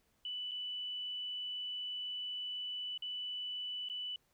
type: tone with dropouts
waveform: sine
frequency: 2978 Hz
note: F#7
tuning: 11 cents sharp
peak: -38 dBFS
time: 0.25-4.16 s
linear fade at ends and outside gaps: 2 ms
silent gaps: 0.512-0.516 / 2.977-3.022 / 3.887-3.898 s
effects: pink hiss -75 dBFS RMS until 4.33 s

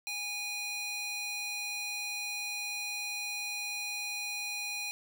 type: tone with high-pass filter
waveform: square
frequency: 821 Hz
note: G#5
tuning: 20 cents flat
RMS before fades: -37 dBFS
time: 0.07-4.91 s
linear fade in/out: 0 ms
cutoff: 2600 Hz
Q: 1.4
effects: none

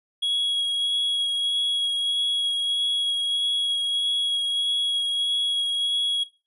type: tone with vibrato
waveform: triangle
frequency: 3322 Hz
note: G#7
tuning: in tune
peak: -20 dBFS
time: 0.22-6.24 s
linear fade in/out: 10 ms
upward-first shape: sine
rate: 1.6 Hz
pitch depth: 9 cents each way
effects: noise-tail reverb RT60 0.3 s tail -17 dB re dry + resampled to 24000 Hz

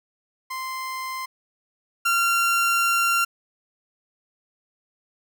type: tone pair in turn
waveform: 30% pulse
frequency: 1042 / 1378.5 Hz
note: C6 / F6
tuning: -7 / -23 cents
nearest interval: perfect fourth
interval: 484 cents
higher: second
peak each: -26 / -16 dBFS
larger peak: second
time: 0.5-1.26 / 2.05-3.25 s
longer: second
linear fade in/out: 10 ms
effects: none

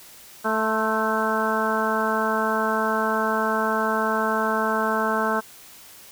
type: harmonic tone with a mistuned harmonic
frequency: 220 Hz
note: A3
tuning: in tune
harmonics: 1 / 2 / 3 / 4 / 5 / 6 / 7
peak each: -28 / -28 / -28 / -28 / -28 / -28 / -28 dBFS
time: 0.44-5.41 s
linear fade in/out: 20 ms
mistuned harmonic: 5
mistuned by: -37 cents
effects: white hiss -46 dBFS RMS until 6.11 s

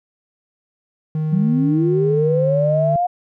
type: tone with pitch glide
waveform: triangle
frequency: 155.56 to 150.61 Hz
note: D#3 to D3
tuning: 0 to +44 cents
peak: -16 dBFS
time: 1.15-2.96 s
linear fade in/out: 2 ms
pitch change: -56 cents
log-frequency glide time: 1.79-2.54 s
type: linear sweep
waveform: sine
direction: up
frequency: 174.5 to 722 Hz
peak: -15 dBFS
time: 1.32-3.07 s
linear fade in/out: 10 ms
effects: none

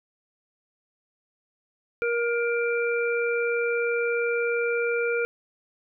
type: harmonic tone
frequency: 471.5 Hz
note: A#4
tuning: 20 cents sharp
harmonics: 1 / 3 / 5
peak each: -24 / -29 / -31 dBFS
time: 2.02-5.25 s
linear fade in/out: 0 ms
effects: none

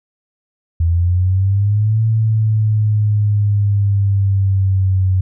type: exponential two-way sweep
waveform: sine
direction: up then down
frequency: 82.41 to 111.8 to 93.1 Hz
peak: -11 dBFS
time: 0.8-5.21 s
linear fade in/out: 5 ms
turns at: 2.03 s
effects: none

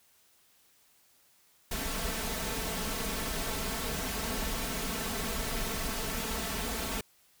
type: noise with comb filter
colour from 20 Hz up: pink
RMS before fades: -34 dBFS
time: 1.71-7.01 s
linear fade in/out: 5 ms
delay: 4.5 ms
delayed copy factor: +0.7
effects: white hiss -65 dBFS RMS until 7.4 s

